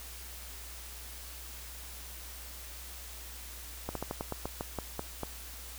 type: slowing click train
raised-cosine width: 1 ms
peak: -20 dBFS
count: 11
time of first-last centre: 3.89-5.233 s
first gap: 63 ms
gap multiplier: 1.16
effects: added 60 Hz sine -47 dBFS peak until 5.78 s + white hiss -47 dBFS RMS until 5.78 s